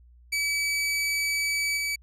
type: tone with level steps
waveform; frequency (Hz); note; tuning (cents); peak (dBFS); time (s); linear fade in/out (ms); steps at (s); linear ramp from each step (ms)
sawtooth; 2291; D7; -44; -21 / -23; 0.32-1.96; 10; 1.77; 2
effects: added 60 Hz sine -51 dBFS peak until 2.02 s + low-pass 12000 Hz 12 dB/octave